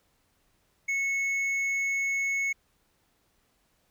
triangle tone with hard clipping, 2199 Hz, C#7, 14 cents flat, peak -27 dBFS, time 0.88-2.53 s, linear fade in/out 10 ms, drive 8 dB, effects pink hiss -70 dBFS RMS until 3.9 s

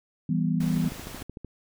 sine chord, E minor, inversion none, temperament equal, 164.81 / 196 / 246.9 Hz, E3 / G3 / B3, 0 / 0 / 0 cents, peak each -25 / -28 / -28 dBFS, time 0.29-0.89 s, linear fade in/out 5 ms
pink noise, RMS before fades -41 dBFS, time 0.6-1.23 s, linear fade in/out 5 ms
click train, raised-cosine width 3 ms, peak -25 dBFS, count 10, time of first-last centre 0.77-1.447 s, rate 13.3 Hz
effects none

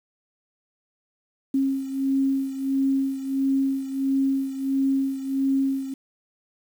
sine beating tone pair, 270.1 / 271.6 Hz, C#4 / C#4, -45 / -35 cents, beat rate 1.5 Hz, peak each -22 / -27 dBFS, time 1.54-5.94 s, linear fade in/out 5 ms, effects 8-bit

